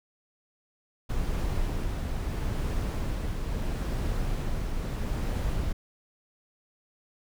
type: noise with tremolo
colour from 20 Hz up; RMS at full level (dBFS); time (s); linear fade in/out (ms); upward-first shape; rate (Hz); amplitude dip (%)
brown; -28; 1.09-5.73; 10; triangle; 0.76; 30
effects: none

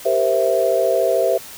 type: chord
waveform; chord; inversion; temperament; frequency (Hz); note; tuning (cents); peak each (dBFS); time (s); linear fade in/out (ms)
sine; C dominant seventh; second; equal with one note detuned; 392 / 469.7 / 523.3 / 659.3; G4 / Bb4 / C5 / E5; 0 / +13 / 0 / 0; -22 / -22 / -19 / -18; 0.05-1.38; 10
effects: white hiss -37 dBFS RMS until 1.57 s

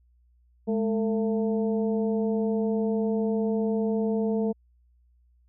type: harmonic tone with a mistuned harmonic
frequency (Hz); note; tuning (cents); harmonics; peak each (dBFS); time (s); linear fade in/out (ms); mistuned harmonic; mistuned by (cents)
224.4; A3; +34; 1 / 2 / 3 / 4; -25 / -27 / -36 / -44; 0.67-4.53; 20; 1; -98
effects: added 60 Hz sine -59 dBFS peak until 5.48 s

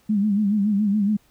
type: tone with vibrato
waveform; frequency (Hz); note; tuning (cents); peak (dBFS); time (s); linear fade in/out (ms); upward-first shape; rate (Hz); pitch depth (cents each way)
sine; 205.8; G#3; -16; -17; 0.09-1.17; 10; sine; 7.1; 84
effects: pink hiss -60 dBFS RMS until 1.3 s

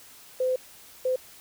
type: tone bursts at uneven times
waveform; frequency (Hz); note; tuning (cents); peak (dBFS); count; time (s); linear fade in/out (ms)
sine; 512; C5; -38; -22; 2; 0.4-0.56 / 1.05-1.16; 5
effects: white hiss -50 dBFS RMS until 1.4 s

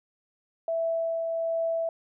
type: tone with tremolo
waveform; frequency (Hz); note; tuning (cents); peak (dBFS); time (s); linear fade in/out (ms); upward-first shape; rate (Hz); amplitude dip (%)
sine; 660; E5; +2; -24; 0.68-1.89; 2; triangle; 1.3; 30
effects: none

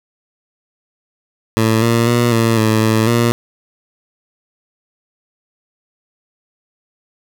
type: tone with pitch steps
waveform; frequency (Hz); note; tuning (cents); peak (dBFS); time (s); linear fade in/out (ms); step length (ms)
15% pulse; 111.4 / 116.3 / 119.7 / 114.2 / 110 / 110.7 / 117.9; A2 / A#2 / A#2 / A#2 / A2 / A2 / A#2; +22 / -4 / +46 / -35 / 0 / +11 / +20; -5; 1.57-3.32; 0; 250
effects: none

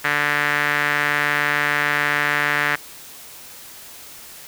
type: tone with band-pass filter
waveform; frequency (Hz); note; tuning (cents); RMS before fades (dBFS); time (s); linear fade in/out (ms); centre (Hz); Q
sawtooth; 146.83; D3; 0; -20; 0.04-2.76; 10; 1800; 3.3
effects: white hiss -40 dBFS RMS until 4.47 s

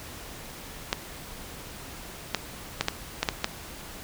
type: clicks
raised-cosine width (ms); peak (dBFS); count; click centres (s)
0.2; -6; 7; 0.929 / 2.347 / 2.81 / 2.884 / 3.23 / 3.288 / 3.444
effects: pink hiss -42 dBFS RMS until 4.03 s

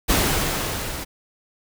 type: noise with level ramp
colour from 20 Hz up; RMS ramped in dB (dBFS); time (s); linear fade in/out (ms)
pink; -18 to -31; 0.08-1.05; 20
effects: none

